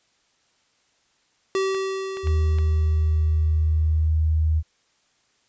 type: tone with exponential decay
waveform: square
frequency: 384.7 Hz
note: G4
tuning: 33 cents flat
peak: -20 dBFS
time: 1.55-4.08 s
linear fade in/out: 1 ms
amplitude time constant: 550 ms
type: clicks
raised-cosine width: 0.3 ms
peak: -22 dBFS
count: 4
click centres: 1.747 / 2.171 / 2.272 / 2.586 s
type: tone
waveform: sine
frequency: 78.6 Hz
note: D#2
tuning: 18 cents sharp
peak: -17 dBFS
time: 2.23-4.63 s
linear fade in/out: 50 ms
effects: white hiss -65 dBFS RMS until 5.48 s + resampled to 16000 Hz